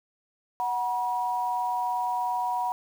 sine tone pair together, 740 / 962.8 Hz, F#5 / B5, 0 / -44 cents, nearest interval perfect fourth, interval 456 cents, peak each -29 / -27 dBFS, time 0.6-2.72 s, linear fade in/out 0 ms, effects 8-bit

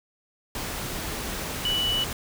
sine tone in noise, 2960 Hz, F#7, in tune, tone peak -23 dBFS, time 1.65-2.04 s, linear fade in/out 2 ms, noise pink, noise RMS -32 dBFS, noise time 0.55-2.13 s, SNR +6 dB, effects none

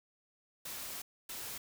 white noise bursts at uneven times, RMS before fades -43 dBFS, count 2, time 0.65-1.02 / 1.29-1.58 s, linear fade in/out 5 ms, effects none

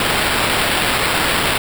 white noise with sample-and-hold, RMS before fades -17 dBFS, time 0-1.58 s, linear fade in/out 2 ms, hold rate 6300 Hz, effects none

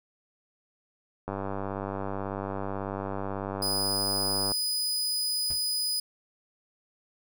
click train, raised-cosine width 1 ms, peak -19 dBFS, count 319, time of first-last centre 1.28-4.518 s, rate 98.2 Hz
sawtooth tone, 4978 Hz, D#8, in tune, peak -24 dBFS, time 3.62-6 s, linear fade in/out 5 ms
brown noise with exponential decay, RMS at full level -35 dBFS, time 5.5-5.63 s, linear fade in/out 5 ms, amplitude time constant 28 ms
effects none

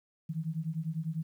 sine beating tone pair, 155.56 / 165.56 Hz, D#3 / E3, 0 / +8 cents, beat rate 10 Hz, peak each -35 / -35 dBFS, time 0.29-1.23 s, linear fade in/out 10 ms, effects 11-bit

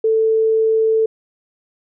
sine tone, 443 Hz, A4, 12 cents sharp, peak -12 dBFS, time 0.04-1.06 s, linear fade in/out 5 ms, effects none

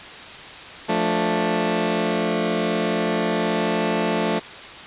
15% pulse chord, D minor, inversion first, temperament just, 176.2 / 220.2 / 293.7 Hz, F3 / A3 / D4, +16 / +2 / 0 cents, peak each -18 / -16 / -21 dBFS, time 0.88-4.4 s, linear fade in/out 20 ms, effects white hiss -37 dBFS RMS until 4.86 s + resampled to 8000 Hz

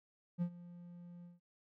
triangle tone with ADSR envelope, 174.5 Hz, F3, 1 cent flat, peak -29 dBFS, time 0.38-1.4 s, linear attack 38 ms, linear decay 76 ms, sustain -19 dB, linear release 160 ms, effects none

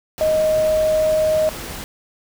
sine tone in noise, 624 Hz, D#5, 5 cents sharp, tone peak -14 dBFS, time 0.21-1.49 s, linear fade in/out 0 ms, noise pink, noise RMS -31 dBFS, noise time 0.18-1.84 s, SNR +14 dB, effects none

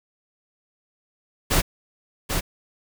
pink noise with echo, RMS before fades -19 dBFS, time 1.5-1.62 s, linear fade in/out 20 ms, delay 790 ms, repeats 1, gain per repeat -5 dB, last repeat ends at 2.41 s, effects none

